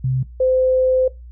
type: tone pair in turn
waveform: sine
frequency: 130 / 515.2 Hz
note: C3 / C5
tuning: -11 / -27 cents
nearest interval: 2 octaves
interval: 2384 cents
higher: second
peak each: -16 / -13 dBFS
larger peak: second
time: 0.04-0.23 / 0.4-1.08 s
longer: second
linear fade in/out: 5 ms
effects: noise-tail reverb RT60 0.2 s tail -19 dB re dry + added 60 Hz sine -35 dBFS peak until 1.31 s